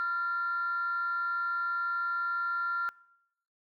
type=tone with frequency modulation; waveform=sine; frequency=1383 Hz; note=F6; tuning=17 cents flat; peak=-27 dBFS; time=0-2.89 s; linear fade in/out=0 ms; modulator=386 Hz; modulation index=0.24; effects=noise-tail reverb RT60 0.8 s tail -24 dB re dry + tanh soft clip ceiling -24 dBFS